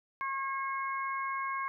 harmonic tone, 542 Hz, C#5, 39 cents flat, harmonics 2 / 3 / 4, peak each -33 / -41 / -40 dBFS, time 0.21-1.68 s, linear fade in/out 0 ms, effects none

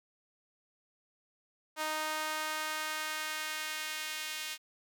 sawtooth tone with high-pass filter sweep, 310 Hz, D#4, 6 cents flat, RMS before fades -37 dBFS, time 1.76-4.58 s, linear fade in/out 50 ms, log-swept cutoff 870 to 2600 Hz, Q 1.1, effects none

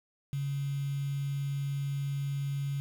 sine tone with quantisation, 139.8 Hz, C#3, 15 cents sharp, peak -30 dBFS, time 0.33-2.8 s, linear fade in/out 0 ms, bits 8, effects none

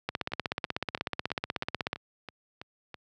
two click trains, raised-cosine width 0.3 ms, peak -13 / -24 dBFS, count 31 / 9, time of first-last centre 0.09-1.93 / 0.32-2.943 s, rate 16.3 / 3.05 Hz, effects high-pass 80 Hz 12 dB/octave

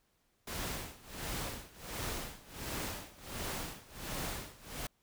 pink noise with tremolo, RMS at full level -38 dBFS, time 0.47-4.87 s, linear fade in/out 5 ms, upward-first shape sine, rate 1.4 Hz, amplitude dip 90%, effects pink hiss -75 dBFS RMS until 5.02 s

